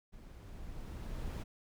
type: noise with level ramp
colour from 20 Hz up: brown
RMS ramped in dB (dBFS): -52 to -38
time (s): 0.12-1.44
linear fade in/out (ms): 20
effects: none